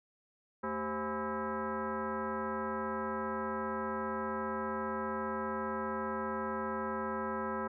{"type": "tone with frequency modulation", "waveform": "sine", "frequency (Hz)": 388.8, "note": "G4", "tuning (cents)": -14, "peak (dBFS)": -33, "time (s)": [0.63, 7.68], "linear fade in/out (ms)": 10, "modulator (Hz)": 305, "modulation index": 3.6, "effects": []}